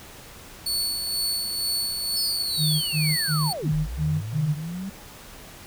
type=tone with tremolo; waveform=sawtooth; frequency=4441 Hz; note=C#8; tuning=2 cents sharp; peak=-20 dBFS; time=0.66-3.53 s; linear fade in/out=5 ms; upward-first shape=sine; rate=2.1 Hz; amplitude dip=40%
type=linear two-way sweep; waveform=sine; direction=down then up; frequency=5274 to 32.7 to 199.4 Hz; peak=-29 dBFS; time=2.16-4.9 s; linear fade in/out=10 ms; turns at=3.74 s
type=tone bursts; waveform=sine; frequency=153.6 Hz; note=D#3; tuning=22 cents flat; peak=-21 dBFS; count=6; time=2.57-4.57 s; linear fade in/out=50 ms; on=250 ms; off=100 ms
effects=pink hiss -44 dBFS RMS until 5.66 s